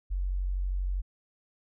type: tone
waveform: sine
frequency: 46.25 Hz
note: F#1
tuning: in tune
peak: -27 dBFS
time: 0.1-1.02 s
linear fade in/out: 20 ms
effects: none